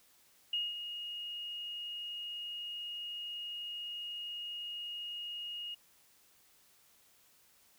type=tone with ADSR envelope; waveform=sine; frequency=2866 Hz; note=F7; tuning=44 cents sharp; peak=-30 dBFS; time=0.53-5.75 s; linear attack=4 ms; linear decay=200 ms; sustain=-9 dB; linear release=12 ms; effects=white hiss -66 dBFS RMS until 7.78 s